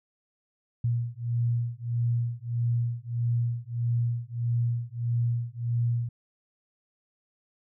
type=beating tone pair; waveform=sine; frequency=117.8 / 119.4 Hz; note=A#2 / A#2; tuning=+19 / +42 cents; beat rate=1.6 Hz; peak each=-28 dBFS; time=0.84-6.09 s; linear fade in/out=5 ms; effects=none